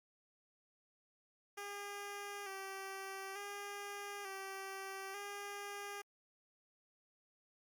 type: tone with vibrato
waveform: 10% pulse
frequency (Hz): 396.1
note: G4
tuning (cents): +18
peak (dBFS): -36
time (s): 1.57-6.02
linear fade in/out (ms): 10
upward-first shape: square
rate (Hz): 0.56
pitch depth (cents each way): 39
effects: Opus 48 kbps